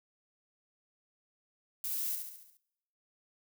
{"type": "noise with echo", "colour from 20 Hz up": "violet", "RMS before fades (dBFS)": -36, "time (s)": [1.84, 2.15], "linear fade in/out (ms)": 0, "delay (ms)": 70, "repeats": 6, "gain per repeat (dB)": -5, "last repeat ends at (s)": 2.57, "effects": ["noise-tail reverb RT60 0.9 s tail -24 dB re dry"]}